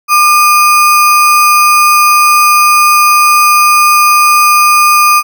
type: tone with sample-and-hold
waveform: sine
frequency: 1201 Hz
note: D6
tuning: 38 cents sharp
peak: -3 dBFS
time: 0.08-5.23 s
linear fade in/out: 50 ms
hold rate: 3675 Hz
effects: none